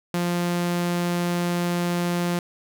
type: tone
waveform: sawtooth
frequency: 174.61 Hz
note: F3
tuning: in tune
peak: -18 dBFS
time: 0.14-2.39 s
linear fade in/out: 2 ms
effects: none